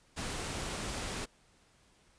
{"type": "noise", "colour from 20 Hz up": "pink", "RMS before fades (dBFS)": -38, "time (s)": [0.16, 1.26], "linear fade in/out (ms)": 20, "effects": ["pink hiss -66 dBFS RMS until 2.18 s", "resampled to 22050 Hz"]}